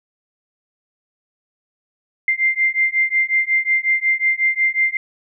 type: beating tone pair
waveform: sine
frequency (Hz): 2091 / 2096.5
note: C7 / C7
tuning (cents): -2 / +3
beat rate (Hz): 5.5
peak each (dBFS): -18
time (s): 2.28-4.97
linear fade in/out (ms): 2
effects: none